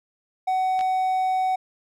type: tone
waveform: triangle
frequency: 750 Hz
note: F#5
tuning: 23 cents sharp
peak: -18 dBFS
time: 0.47-1.56 s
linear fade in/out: 10 ms
type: clicks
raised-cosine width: 0.2 ms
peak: -20 dBFS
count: 2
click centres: 0.792 / 0.81 s
effects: none